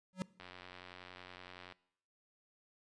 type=tone with exponential growth; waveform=square; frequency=186 Hz; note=F#3; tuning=9 cents sharp; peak=-32 dBFS; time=0.13-0.22 s; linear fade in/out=0 ms; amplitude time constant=18 ms
type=click train; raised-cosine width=0.3 ms; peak=-34 dBFS; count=121; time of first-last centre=0.4-1.723 s; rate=90.7 Hz
effects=noise-tail reverb RT60 0.7 s tail -21 dB re dry + resampled to 22050 Hz